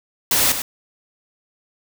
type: noise with echo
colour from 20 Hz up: white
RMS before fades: -17 dBFS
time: 0.31-0.52 s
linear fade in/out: 2 ms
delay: 100 ms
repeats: 1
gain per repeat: -8 dB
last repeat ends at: 0.62 s
effects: none